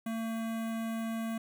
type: tone with notch filter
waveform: square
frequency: 225.8 Hz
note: A3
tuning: 45 cents sharp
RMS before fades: -35 dBFS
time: 0.06-1.38 s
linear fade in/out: 5 ms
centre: 4900 Hz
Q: 1.1
effects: none